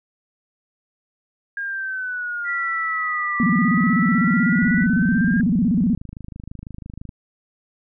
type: linear two-way sweep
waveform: sine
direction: down then up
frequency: 1624 to 1174.7 to 1624 Hz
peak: -24 dBFS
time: 1.57-5.41 s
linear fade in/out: 2 ms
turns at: 3.42 s
type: tone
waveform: sine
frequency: 1960 Hz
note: B6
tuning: 14 cents flat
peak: -23 dBFS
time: 2.44-4.87 s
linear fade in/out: 50 ms
type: tone with vibrato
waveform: sine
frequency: 207.1 Hz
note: G#3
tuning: 5 cents flat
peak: -15 dBFS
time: 3.4-5.95 s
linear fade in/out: 0 ms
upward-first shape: square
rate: 16 Hz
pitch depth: 250 cents each way
type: click train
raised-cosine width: 5 ms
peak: -22 dBFS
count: 65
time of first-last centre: 4.63-7.092 s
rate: 26 Hz
effects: none